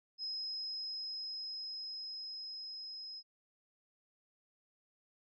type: tone with level ramp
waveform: sine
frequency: 5110 Hz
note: D#8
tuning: 45 cents sharp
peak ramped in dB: -37 to -44 dBFS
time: 0.18-3.23 s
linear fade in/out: 50 ms
effects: none